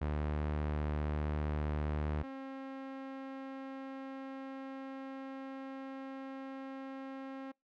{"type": "tone pair in turn", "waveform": "sawtooth", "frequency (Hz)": [75.1, 268.3], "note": ["D2", "C4"], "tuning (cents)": [39, 44], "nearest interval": "octave + minor seventh", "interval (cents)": 2205, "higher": "second", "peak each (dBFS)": [-29, -38], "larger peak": "first", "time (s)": [[0.01, 2.23], [2.23, 7.52]], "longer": "second", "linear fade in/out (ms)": 10, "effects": ["noise-tail reverb RT60 0.2 s tail -26 dB re dry", "low-pass 2000 Hz 12 dB/octave"]}